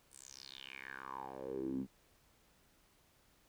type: tone with band-pass filter sweep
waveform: 10% pulse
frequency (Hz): 66.5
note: C2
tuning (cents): +29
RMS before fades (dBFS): -45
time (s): 0.1-1.87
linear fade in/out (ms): 50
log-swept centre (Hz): 9700 to 210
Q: 5.9
effects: pink hiss -70 dBFS RMS until 3.48 s